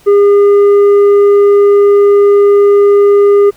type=tone with tanh clipping; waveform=sine; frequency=405.4 Hz; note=G#4; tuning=42 cents flat; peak=-4 dBFS; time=0.06-3.51 s; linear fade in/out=20 ms; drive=5 dB; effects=pink hiss -44 dBFS RMS until 3.56 s